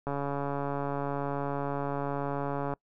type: click train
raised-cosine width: 1 ms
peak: -19 dBFS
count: 377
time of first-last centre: 0.07-2.737 s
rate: 141 Hz
effects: noise-tail reverb RT60 0.1 s tail -25 dB re dry